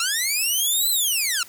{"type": "linear two-way sweep", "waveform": "10% pulse", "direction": "up then down", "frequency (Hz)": [1318.5, 4096, 1318.5], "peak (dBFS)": -12, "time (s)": [0, 1.43], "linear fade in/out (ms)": 2, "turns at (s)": 0.9, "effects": ["white hiss -46 dBFS RMS until 1.48 s"]}